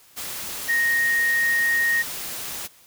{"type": "tone in noise", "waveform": "sine", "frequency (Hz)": 1864.7, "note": "A#6", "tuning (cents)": 0, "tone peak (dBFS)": -18, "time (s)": [0.68, 2.03], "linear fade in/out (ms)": 20, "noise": "white", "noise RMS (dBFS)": -32, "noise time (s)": [0.16, 2.68], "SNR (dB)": 11, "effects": ["white hiss -53 dBFS RMS until 2.86 s"]}